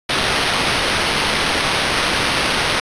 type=noise with sample-and-hold; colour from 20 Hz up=white; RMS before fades=-18 dBFS; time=0.09-2.8 s; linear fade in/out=5 ms; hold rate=7350 Hz; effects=resampled to 22050 Hz